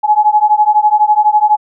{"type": "beating tone pair", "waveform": "sine", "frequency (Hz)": [840, 852], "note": ["G#5", "G#5"], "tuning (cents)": [19, 44], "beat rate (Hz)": 12, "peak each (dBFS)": -10, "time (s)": [0.03, 1.57], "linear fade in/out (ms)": 20, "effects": []}